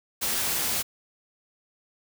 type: noise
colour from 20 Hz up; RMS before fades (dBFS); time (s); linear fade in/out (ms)
white; -27; 0.21-0.83; 20
effects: none